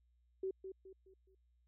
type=tone with echo; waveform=sine; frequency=380.9 Hz; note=G4; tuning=50 cents flat; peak=-36 dBFS; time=0.43-0.51 s; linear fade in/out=5 ms; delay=210 ms; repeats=4; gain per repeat=-8 dB; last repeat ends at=1.35 s; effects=added 60 Hz sine -70 dBFS peak until 1.67 s